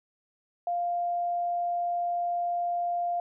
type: tone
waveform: sine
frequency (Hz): 698.5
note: F5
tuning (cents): 0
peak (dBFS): -26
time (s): 0.67-3.2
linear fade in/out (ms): 2
effects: none